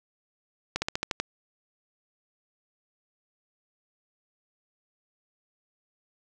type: slowing click train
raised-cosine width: 0.2 ms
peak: -10 dBFS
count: 7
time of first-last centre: 0.76-1.2 s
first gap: 60 ms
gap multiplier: 1.08
effects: none